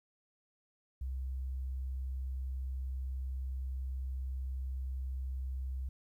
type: tone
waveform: sine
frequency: 65.2 Hz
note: C2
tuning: 5 cents flat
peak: -35 dBFS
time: 1.01-5.89 s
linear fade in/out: 5 ms
effects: 12-bit